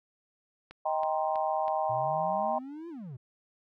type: click train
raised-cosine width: 0.3 ms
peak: -30 dBFS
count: 4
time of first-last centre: 0.71-1.681 s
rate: 3.09 Hz
type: chord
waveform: sine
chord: C minor seventh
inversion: first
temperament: just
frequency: 627.9 / 784.9 / 941.9 / 1046.5 Hz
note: Eb5 / G5 / Bb5 / C6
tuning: +16 / +2 / +18 / 0 cents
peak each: -31 / -30 / -35 / -36 dBFS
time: 0.85-2.59 s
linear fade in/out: 10 ms
type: exponential two-way sweep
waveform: triangle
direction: up then down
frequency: 116.2 to 349.2 to 116.2 Hz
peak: -37 dBFS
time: 1.89-3.17 s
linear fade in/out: 10 ms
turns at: 2.89 s
effects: none